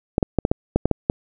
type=clicks; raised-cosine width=2 ms; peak=-3 dBFS; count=9; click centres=0.181 / 0.228 / 0.387 / 0.451 / 0.515 / 0.76 / 0.856 / 0.913 / 1.099 s; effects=none